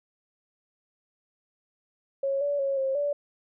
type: tone with pitch steps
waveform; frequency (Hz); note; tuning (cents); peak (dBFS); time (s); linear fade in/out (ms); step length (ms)
sine; 548 / 574 / 549 / 535 / 578; C#5 / D5 / C#5 / C5 / D5; -20 / -40 / -17 / +38 / -28; -24; 2.23-3.13; 5; 180
effects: none